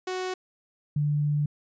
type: tone pair in turn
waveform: sawtooth / sine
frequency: 370 / 147.43 Hz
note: F#4 / D3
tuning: 0 / +7 cents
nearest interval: octave + major third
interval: 1593 cents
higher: first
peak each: -25 / -22 dBFS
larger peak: second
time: 0.07-0.34 / 0.96-1.46 s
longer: second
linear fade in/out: 5 ms
effects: resampled to 16000 Hz